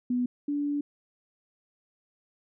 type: tone pair in turn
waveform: sine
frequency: 246.9 / 289.3 Hz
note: B3 / D4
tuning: 0 / -26 cents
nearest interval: minor third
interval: 274 cents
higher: second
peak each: -24 / -26 dBFS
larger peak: first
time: 0.1-0.26 / 0.48-0.81 s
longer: second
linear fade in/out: 5 ms
effects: none